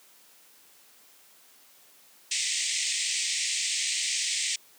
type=band-pass noise; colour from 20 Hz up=white; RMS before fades=-29 dBFS; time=2.31-4.56 s; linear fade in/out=5 ms; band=1900 to 8700 Hz; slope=96 dB/octave; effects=white hiss -57 dBFS RMS until 4.78 s + high-pass 200 Hz 12 dB/octave

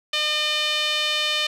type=tone with band-pass filter; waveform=sawtooth; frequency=605 Hz; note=D#5; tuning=49 cents flat; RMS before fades=-23 dBFS; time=0.13-1.47 s; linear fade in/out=5 ms; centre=3300 Hz; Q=2.8; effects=none

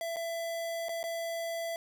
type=tone with dropouts; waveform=square; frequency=668 Hz; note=E5; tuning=23 cents sharp; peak=-34 dBFS; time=0.01-1.76 s; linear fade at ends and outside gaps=1 ms; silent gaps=0.161-0.167 / 0.885-0.892 / 1.03-1.039 s; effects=none

